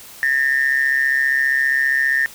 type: tone with amplitude modulation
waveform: sine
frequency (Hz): 1815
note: A#6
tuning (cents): -47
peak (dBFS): -10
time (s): 0.23-2.26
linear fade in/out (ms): 0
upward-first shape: sine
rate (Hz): 135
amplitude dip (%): 80
effects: tanh soft clip ceiling -8 dBFS + white hiss -40 dBFS RMS until 2.34 s